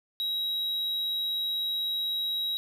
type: tone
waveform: triangle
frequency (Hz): 3844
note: B7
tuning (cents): -48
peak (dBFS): -26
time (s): 0.2-2.57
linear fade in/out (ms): 0
effects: none